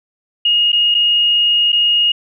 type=tone with dropouts; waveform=sine; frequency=2863 Hz; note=F7; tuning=42 cents sharp; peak=-10 dBFS; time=0.45-2.12 s; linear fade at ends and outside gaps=5 ms; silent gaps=0.72-0.728 / 0.944-0.948 / 1.721-1.727 s; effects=none